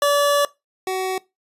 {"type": "tone pair in turn", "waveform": "25% pulse", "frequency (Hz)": [575, 375.8], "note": ["D5", "F#4"], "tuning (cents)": [-37, 27], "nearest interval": "perfect fifth", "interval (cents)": 736, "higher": "first", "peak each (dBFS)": [-11, -18], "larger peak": "first", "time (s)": [[0.02, 0.45], [0.87, 1.18]], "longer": "first", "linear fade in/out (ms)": 2, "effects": ["noise-tail reverb RT60 0.2 s tail -20 dB re dry", "resampled to 32000 Hz"]}